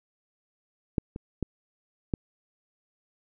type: clicks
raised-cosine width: 3 ms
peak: -11 / -23 / -15 / -13 dBFS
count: 4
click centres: 0.982 / 1.161 / 1.427 / 2.138 s
effects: none